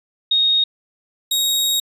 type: tone pair in turn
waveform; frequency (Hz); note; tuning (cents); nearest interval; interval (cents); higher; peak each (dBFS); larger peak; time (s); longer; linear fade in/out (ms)
sine / sawtooth; 3729 / 3772; A#7 / A#7; 0 / +20; unison; 20; second; -13; neither; 0.31-0.64 / 1.31-1.8; second; 5
effects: resampled to 32000 Hz